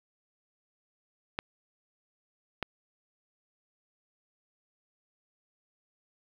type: clicks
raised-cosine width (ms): 0.3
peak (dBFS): -14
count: 2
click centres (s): 1.389 / 2.627
effects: low-pass 4000 Hz 12 dB/octave + 8-bit